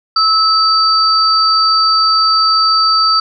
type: tone pair together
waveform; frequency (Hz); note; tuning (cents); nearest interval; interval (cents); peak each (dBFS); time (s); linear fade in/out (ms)
sine; 1300 / 4633; E6 / D8; -24 / -24; octave + minor seventh; 2200; -11; 0.16-3.2; 5
effects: none